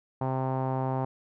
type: tone with low-pass filter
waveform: sawtooth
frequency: 131.3 Hz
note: C3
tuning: 6 cents sharp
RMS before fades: -29 dBFS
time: 0.21-1.05 s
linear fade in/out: 5 ms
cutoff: 870 Hz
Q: 3.5
effects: none